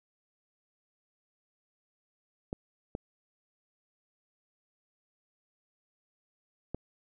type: clicks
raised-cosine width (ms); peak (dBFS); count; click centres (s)
2; -21; 3; 2.529 / 2.951 / 6.746
effects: none